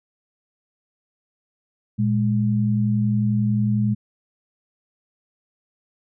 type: tone pair together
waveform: sine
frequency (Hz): 116.57 / 207.7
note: A#2 / G#3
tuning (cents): 0 / 0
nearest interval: minor seventh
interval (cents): 1000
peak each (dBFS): -20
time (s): 1.98-3.95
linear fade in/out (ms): 20
effects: none